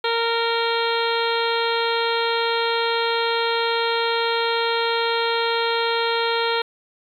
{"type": "harmonic tone", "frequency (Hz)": 462.3, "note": "A#4", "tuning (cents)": -14, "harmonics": [1, 2, 3, 4, 5, 6, 7, 8, 9], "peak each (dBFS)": [-23, -25, -27, -32, -31, -35, -30, -31, -31], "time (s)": [0.04, 6.62], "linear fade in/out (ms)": 5, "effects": ["9-bit"]}